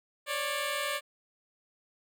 10% pulse tone pair together, 548 / 588 Hz, C#5 / D5, -20 / +2 cents, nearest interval minor second, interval 122 cents, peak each -27 / -24 dBFS, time 0.26-1.01 s, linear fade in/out 50 ms, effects none

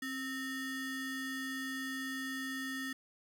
square ring-modulated tone, 784 Hz, G5, in tune, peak -35 dBFS, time 0.02-2.93 s, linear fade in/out 5 ms, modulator 1050 Hz, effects none

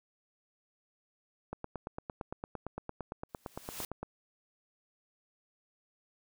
click train, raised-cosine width 1 ms, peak -24 dBFS, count 23, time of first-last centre 1.53-4.03 s, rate 8.8 Hz
white noise with exponential growth, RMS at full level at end -38 dBFS, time 3.29-3.85 s, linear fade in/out 2 ms, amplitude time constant 120 ms
effects none

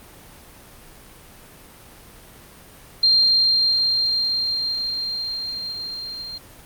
sine tone with level ramp, 4186 Hz, C8, in tune, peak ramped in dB -12 to -30 dBFS, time 3.03-6.38 s, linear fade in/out 5 ms, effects pink hiss -45 dBFS RMS until 6.65 s + Opus 32 kbps

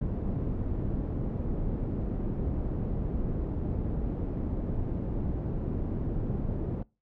pink low-pass noise, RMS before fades -31 dBFS, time 0.01-6.83 s, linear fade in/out 5 ms, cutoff 330 Hz, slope 12 dB/octave, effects noise-tail reverb RT60 0.3 s tail -24 dB re dry

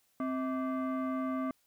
sine tone with frequency modulation, 261.6 Hz, C4, in tune, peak -30 dBFS, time 0.2-1.51 s, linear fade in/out 2 ms, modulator 904 Hz, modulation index 0.81, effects tanh soft clip ceiling -26 dBFS + white hiss -72 dBFS RMS until 1.66 s

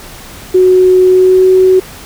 sine tone with pitch glide, 369.3 to 373.8 Hz, F#4 to F#4, -3 to +18 cents, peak -3 dBFS, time 0.54-1.8 s, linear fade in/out 10 ms, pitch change +21 cents, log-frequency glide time 1.07-1.47 s, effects pink hiss -31 dBFS RMS until 2.05 s

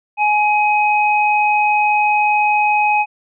sine tone pair together, 839 / 2525 Hz, G#5 / D#7, +17 / +25 cents, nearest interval octave + perfect fifth, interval 1908 cents, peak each -13 / -17 dBFS, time 0.17-3.06 s, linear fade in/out 50 ms, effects none

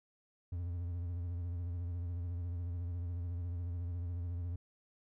triangle tone with vibrato, 87 Hz, F2, 6 cents flat, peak -34 dBFS, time 0.52-4.56 s, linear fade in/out 5 ms, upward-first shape sine, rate 14 Hz, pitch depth 55 cents each way, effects none

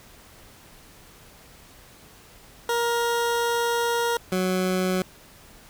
20% pulse tone pair in turn, 470.6 / 185.04 Hz, A#4 / F#3, +16 / 0 cents, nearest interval octave + major third, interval 1616 cents, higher first, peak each -17 dBFS, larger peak neither, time 2.69-4.17 / 4.32-5.02 s, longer first, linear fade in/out 2 ms, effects pink hiss -50 dBFS RMS until 5.69 s

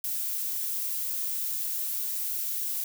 violet noise, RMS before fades -31 dBFS, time 0.04-2.84 s, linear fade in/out 2 ms, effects none

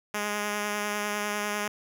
5% pulse tone with vibrato, 207.7 Hz, G#3, in tune, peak -17 dBFS, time 0.14-1.68 s, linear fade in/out 5 ms, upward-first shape triangle, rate 10 Hz, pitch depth 17 cents each way, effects none

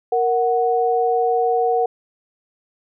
sine tone pair together, 466.2 / 740 Hz, A#4 / F#5, 0 / 0 cents, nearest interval minor sixth, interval 800 cents, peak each -18 dBFS, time 0.12-1.86 s, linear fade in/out 5 ms, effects none

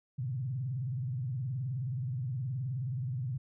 sine tone with vibrato, 127.4 Hz, C3, 46 cents flat, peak -32 dBFS, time 0.18-3.38 s, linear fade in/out 10 ms, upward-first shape sine, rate 19 Hz, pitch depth 210 cents each way, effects none

